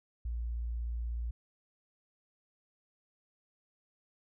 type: tone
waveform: sine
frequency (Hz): 58.27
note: A#1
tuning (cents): 0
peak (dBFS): -33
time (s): 0.25-1.31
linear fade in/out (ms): 5
effects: none